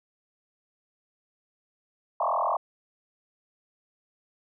sine tone with frequency modulation, 880 Hz, A5, in tune, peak -23 dBFS, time 2.2-2.57 s, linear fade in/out 5 ms, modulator 42.1 Hz, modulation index 6.3, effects none

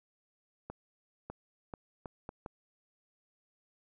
accelerating click train, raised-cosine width 1 ms, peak -27 dBFS, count 6, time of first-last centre 0.7-2.462 s, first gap 600 ms, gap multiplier 0.73, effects none

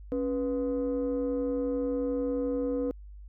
sine tone pair together, 275.4 / 489.5 Hz, C#4 / B4, -11 / -15 cents, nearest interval minor seventh, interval 996 cents, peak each -28 dBFS, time 0.12-2.91 s, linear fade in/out 0 ms, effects tanh soft clip ceiling -23 dBFS + added 50 Hz sine -43 dBFS peak until 3.28 s

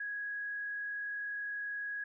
sine tone with frequency modulation, 1661.2 Hz, G#6, in tune, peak -36 dBFS, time 0-2.04 s, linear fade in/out 5 ms, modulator 39.4 Hz, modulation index 0.36, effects none

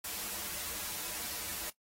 white noise with comb filter, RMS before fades -39 dBFS, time 0.04-1.7 s, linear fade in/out 5 ms, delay 7.6 ms, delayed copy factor -1, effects noise-tail reverb RT60 0.1 s tail -18 dB re dry + AAC 48 kbps

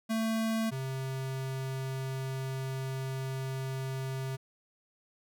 square tone pair in turn, 223.2 / 132.72 Hz, A3 / C3, +25 / +25 cents, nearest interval major sixth, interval 900 cents, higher first, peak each -29 / -34 dBFS, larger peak first, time 0.09-0.71 / 0.71-4.37 s, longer second, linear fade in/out 20 ms, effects none

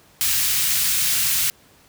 white band-stop noise, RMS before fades -20 dBFS, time 0.21-1.5 s, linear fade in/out 0 ms, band 120 to 1900 Hz, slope 12 dB/octave, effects pink hiss -53 dBFS RMS until 1.88 s + high-pass 60 Hz 12 dB/octave

